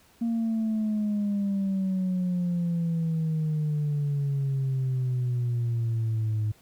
sine exponential sweep, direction down, 233.1 to 106.2 Hz, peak -22 dBFS, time 0.21-6.52 s, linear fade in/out 10 ms, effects tanh soft clip ceiling -22 dBFS + pink hiss -59 dBFS RMS until 6.61 s

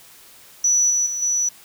sine tone with level steps, 5920 Hz, F#8, in tune, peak -13 / -16 / -23 / -17 dBFS, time 0.64-1.49 s, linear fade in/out 5 ms, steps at 0.9 / 1.06 / 1.22 s, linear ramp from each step 5 ms, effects tanh soft clip ceiling -10 dBFS + white hiss -47 dBFS RMS until 1.64 s

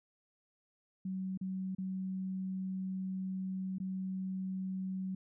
sine tone with dropouts, 188.5 Hz, F#3, 32 cents sharp, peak -35 dBFS, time 1.05-5.15 s, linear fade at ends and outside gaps 5 ms, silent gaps 1.375-1.411 / 1.75-1.783 / 3.784-3.8 s, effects none

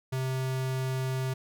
square tone, 130.81 Hz, C3, in tune, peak -29 dBFS, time 0.12-1.34 s, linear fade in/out 10 ms, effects none

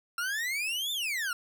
40% pulse exponential two-way sweep, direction up then down, 1361 to 3613 to 1361 Hz, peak -29 dBFS, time 0.18-1.33 s, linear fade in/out 2 ms, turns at 0.92 s, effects none

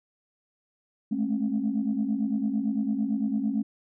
sine tone cluster, 210.7 / 219.6 / 270.7 Hz, G#3 / A3 / C#4, +25 / -3 / -41 cents, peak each -28 dBFS, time 1.11-3.63 s, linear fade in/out 10 ms, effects tanh soft clip ceiling -17 dBFS

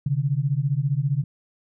sine beating tone pair, 132.7 / 147.7 Hz, C3 / D3, +25 / +10 cents, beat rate 15 Hz, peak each -23 dBFS, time 0.06-1.24 s, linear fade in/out 5 ms, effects none

